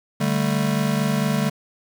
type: chord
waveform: square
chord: D suspended fourth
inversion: none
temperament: just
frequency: 146.83 / 195.78 / 220.2 Hz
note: D3 / G3 / A3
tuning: 0 / -2 / +2 cents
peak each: -24 dBFS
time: 0.2-1.5 s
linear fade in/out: 10 ms
effects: 7-bit